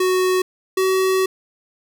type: tone pair in turn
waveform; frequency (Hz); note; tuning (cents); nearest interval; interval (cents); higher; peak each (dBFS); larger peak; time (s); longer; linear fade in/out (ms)
square; 370 / 377.8; F#4 / F#4; 0 / +36; unison; 36; second; -16; neither; 0-0.42 / 0.77-1.26; second; 5
effects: none